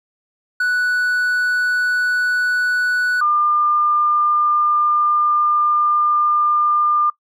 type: tone pair in turn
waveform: triangle / sine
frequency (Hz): 1480 / 1201.2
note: F#6 / D6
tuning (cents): 0 / +39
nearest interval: major third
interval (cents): 361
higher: first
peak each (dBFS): -13 / -13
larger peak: neither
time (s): 0.6-3.21 / 3.21-7.1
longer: second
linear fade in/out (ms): 5
effects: noise-tail reverb RT60 0.1 s tail -21 dB re dry